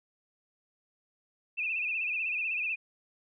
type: tone with vibrato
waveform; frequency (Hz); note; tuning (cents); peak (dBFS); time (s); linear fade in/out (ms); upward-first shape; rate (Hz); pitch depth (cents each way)
sine; 2555; D#7; +45; -29; 1.57-2.76; 20; sine; 16; 95
effects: none